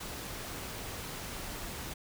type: noise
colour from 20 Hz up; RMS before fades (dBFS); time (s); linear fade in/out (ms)
pink; -41; 0-1.94; 10
effects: none